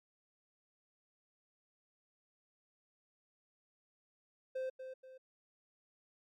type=tone with echo; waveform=triangle; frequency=520 Hz; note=C5; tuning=11 cents flat; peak=-34 dBFS; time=4.55-4.7 s; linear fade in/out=10 ms; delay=240 ms; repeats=2; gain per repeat=-8 dB; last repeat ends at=5.18 s; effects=MP3 96 kbps